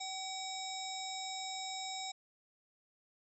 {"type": "harmonic tone", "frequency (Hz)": 761, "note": "F#5", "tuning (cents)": 48, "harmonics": [1, 3, 5, 7, 9, 10], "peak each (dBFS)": [-43, -49, -44, -48, -54, -48], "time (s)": [0, 2.12], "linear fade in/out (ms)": 10, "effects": []}